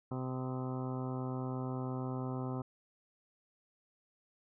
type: harmonic tone with a mistuned harmonic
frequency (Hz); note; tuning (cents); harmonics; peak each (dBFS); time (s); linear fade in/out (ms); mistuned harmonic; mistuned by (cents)
128.8; C3; -27; 1 / 2 / 3 / 4 / 5 / 6 / 7 / 8 / 9 / 10; -38 / -40 / -45 / -48 / -51 / -49 / -54 / -50 / -56 / -53; 0.11-2.62; 5; 9; +63
effects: none